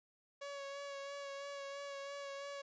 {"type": "tone with vibrato", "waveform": "sawtooth", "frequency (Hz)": 560, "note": "C#5", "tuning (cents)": 18, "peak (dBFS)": -40, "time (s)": [0.41, 2.62], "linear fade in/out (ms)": 10, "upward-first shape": "sine", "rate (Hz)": 3, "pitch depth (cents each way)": 20, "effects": ["resampled to 16000 Hz"]}